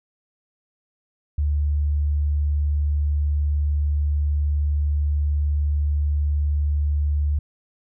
sine tone, 73.42 Hz, D2, in tune, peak -18 dBFS, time 1.38-7.39 s, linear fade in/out 5 ms, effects none

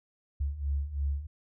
sine beating tone pair, 68.7 / 71.7 Hz, C#2 / D2, -15 / -41 cents, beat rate 3 Hz, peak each -34 / -30 dBFS, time 0.4-1.27 s, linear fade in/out 10 ms, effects none

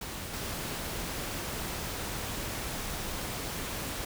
pink noise with level steps, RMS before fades -39 / -36 dBFS, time 0.01-4.05 s, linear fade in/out 5 ms, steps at 0.33 s, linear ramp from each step 10 ms, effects none

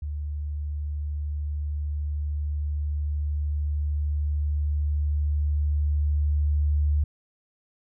sine tone with level ramp, 73.9 Hz, D2, 11 cents sharp, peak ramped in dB -28 to -19 dBFS, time 0.02-7.04 s, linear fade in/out 5 ms, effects none

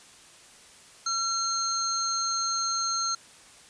sine tone cluster, 1358 / 4210 / 6380 Hz, F6 / C8 / G8, -49 / +10 / +30 cents, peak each -30 dBFS, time 1.06-3.15 s, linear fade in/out 5 ms, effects white hiss -52 dBFS RMS until 3.69 s + resampled to 22050 Hz

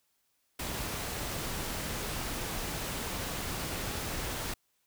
pink noise, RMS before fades -36 dBFS, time 0.59-4.54 s, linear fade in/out 5 ms, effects white hiss -75 dBFS RMS until 4.86 s

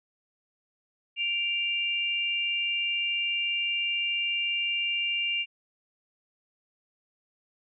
sine tone pair together, 2349 / 2794 Hz, D7 / F7, 0 / 0 cents, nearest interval minor third, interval 300 cents, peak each -31 / -27 dBFS, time 1.16-5.46 s, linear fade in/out 50 ms, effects none

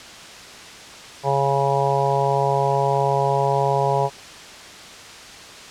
harmonic tone, 138.59 Hz, C#3, in tune, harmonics 1 / 3 / 4 / 5 / 6 / 7, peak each -24 / -24 / -24 / -24 / -24 / -24 dBFS, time 1.23-4.1 s, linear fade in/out 50 ms, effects white hiss -39 dBFS RMS until 5.7 s + low-pass 6000 Hz 12 dB/octave

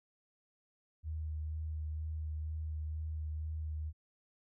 sine tone with vibrato, 77.78 Hz, D#2, in tune, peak -36 dBFS, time 1.03-3.93 s, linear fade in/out 50 ms, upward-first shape sine, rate 2.1 Hz, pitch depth 17 cents each way, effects none

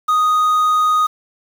triangle tone with quantisation, 1244.5 Hz, D#6, in tune, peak -10 dBFS, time 0.08-1.07 s, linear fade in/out 10 ms, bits 6, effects none

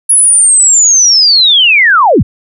sine linear sweep, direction down, 10548 to 46.25 Hz, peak -3 dBFS, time 0.09-2.23 s, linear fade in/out 10 ms, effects none

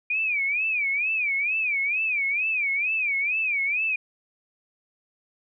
sine tone with vibrato, 2400 Hz, D7, 37 cents sharp, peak -22 dBFS, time 0.1-3.96 s, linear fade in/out 5 ms, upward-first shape sine, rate 2.2 Hz, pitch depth 170 cents each way, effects none

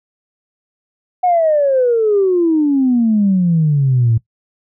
sine exponential sweep, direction down, 738 to 110 Hz, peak -9 dBFS, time 1.23-4.18 s, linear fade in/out 10 ms, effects noise-tail reverb RT60 0.1 s tail -19 dB re dry + tanh soft clip ceiling -5 dBFS

